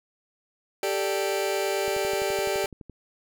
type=chord; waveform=sawtooth; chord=G suspended second; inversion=none; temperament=just; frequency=392 / 441 / 588 Hz; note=G4 / A4 / D5; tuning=0 / +4 / +2 cents; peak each=-23 / -27 / -25 dBFS; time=0.83-2.66 s; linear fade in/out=2 ms
type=click train; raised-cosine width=3 ms; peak=-29 dBFS; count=13; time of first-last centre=1.88-2.897 s; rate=11.8 Hz
effects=none